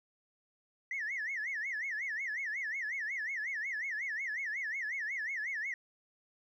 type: tone with vibrato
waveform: sine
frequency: 1933 Hz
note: B6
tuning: 38 cents flat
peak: -33 dBFS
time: 0.91-5.74 s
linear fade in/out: 2 ms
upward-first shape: sine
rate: 5.5 Hz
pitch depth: 230 cents each way
effects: tanh soft clip ceiling -31 dBFS + 12-bit